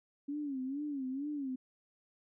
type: tone with vibrato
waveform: sine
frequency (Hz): 277.2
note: C#4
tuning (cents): 0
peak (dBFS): -35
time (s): 0.28-1.56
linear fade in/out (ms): 10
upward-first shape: sine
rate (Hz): 2.2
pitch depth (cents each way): 130
effects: none